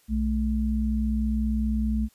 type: tone pair together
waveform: sine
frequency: 62.1 / 217 Hz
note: B1 / A3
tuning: +10 / -24 cents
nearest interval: octave + minor seventh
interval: 2166 cents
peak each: -25 dBFS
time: 0.08-2.09 s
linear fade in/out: 50 ms
effects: white hiss -62 dBFS RMS until 2.14 s + resampled to 32000 Hz